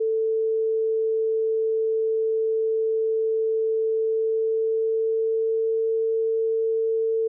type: tone with pitch glide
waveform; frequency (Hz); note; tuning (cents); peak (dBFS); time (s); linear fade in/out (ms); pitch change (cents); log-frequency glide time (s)
sine; 443.4 to 448; A4 to A4; +13 to +31; -20; 0-7.28; 10; +18; 3.92-5.92
effects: none